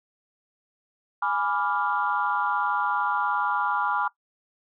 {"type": "chord", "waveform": "sine", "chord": "G# diminished seventh", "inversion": "none", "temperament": "equal", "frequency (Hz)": [830.6, 987.8, 1174.7, 1396.9], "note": ["G#5", "B5", "D6", "F6"], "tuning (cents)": [0, 0, 0, 0], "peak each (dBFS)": -28, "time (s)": [1.22, 4.08], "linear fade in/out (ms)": 5, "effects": ["noise-tail reverb RT60 0.1 s tail -19 dB re dry", "tanh soft clip ceiling -12 dBFS"]}